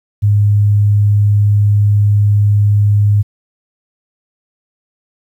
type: tone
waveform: sine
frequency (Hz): 103.2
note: G#2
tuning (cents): -10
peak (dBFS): -7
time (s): 0.22-3.23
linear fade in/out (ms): 20
effects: 8-bit